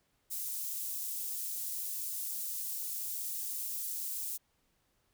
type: high-pass noise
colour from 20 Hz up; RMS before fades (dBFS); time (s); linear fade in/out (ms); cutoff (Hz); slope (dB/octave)
white; -38; 0.3-4.38; 20; 8000; 12
effects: pink hiss -75 dBFS RMS until 5.13 s